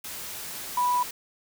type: tone in noise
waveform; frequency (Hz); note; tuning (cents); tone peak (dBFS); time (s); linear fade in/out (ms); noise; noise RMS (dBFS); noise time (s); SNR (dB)
sine; 985; B5; -5; -21; 0.77-1.03; 5; white; -37; 0.04-1.11; +13
effects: none